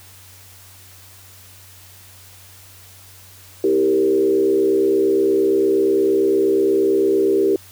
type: tone with frequency modulation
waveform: sine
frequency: 392 Hz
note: G4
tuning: in tune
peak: -13 dBFS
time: 3.64-7.56 s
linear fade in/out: 2 ms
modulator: 68.6 Hz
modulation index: 0.95
effects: added 94 Hz sine -47 dBFS peak until 7.71 s + white hiss -45 dBFS RMS until 7.71 s